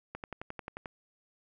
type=click train; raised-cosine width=0.5 ms; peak=-24 dBFS; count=9; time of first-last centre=0.15-0.858 s; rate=11.3 Hz; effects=none